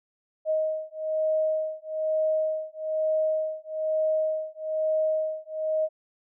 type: beating tone pair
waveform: sine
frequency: 626 / 627.1 Hz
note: D#5 / D#5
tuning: +10 / +13 cents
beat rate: 1.1 Hz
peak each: -27 dBFS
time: 0.45-5.89 s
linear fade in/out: 50 ms
effects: none